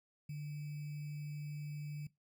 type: tone with sample-and-hold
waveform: sine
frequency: 147.9 Hz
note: D3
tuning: 13 cents sharp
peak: -40 dBFS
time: 0.29-2.07 s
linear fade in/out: 5 ms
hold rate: 2450 Hz
effects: noise-tail reverb RT60 0.2 s tail -20 dB re dry